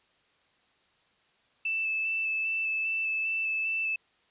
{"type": "tone with vibrato", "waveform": "sine", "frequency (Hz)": 2637, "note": "E7", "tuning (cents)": 0, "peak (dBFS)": -27, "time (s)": [1.65, 3.96], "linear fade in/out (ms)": 5, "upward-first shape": "square", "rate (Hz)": 2.5, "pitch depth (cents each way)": 10, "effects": ["white hiss -67 dBFS RMS until 4.3 s", "resampled to 8000 Hz"]}